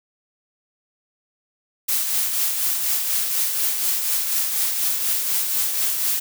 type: noise with tremolo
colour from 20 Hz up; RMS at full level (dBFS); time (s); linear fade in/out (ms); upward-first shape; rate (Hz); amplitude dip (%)
blue; -20; 1.88-6.2; 10; triangle; 4.1; 45
effects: none